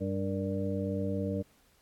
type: harmonic tone with a mistuned harmonic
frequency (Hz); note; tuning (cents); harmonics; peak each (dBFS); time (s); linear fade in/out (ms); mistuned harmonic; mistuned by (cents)
97.7; G2; -5; 1 / 2 / 3 / 5 / 6; -35 / -34 / -37 / -37 / -39; 0-1.43; 20; 5; -67
effects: pink hiss -66 dBFS RMS until 1.81 s + AAC 64 kbps